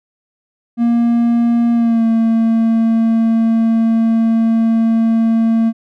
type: tone with pitch glide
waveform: triangle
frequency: 235 to 226.5 Hz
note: A#3 to A#3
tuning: +14 to -50 cents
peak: -8 dBFS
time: 0.77-5.73 s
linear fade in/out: 50 ms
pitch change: -64 cents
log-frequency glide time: 1.73-2.05 s
effects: none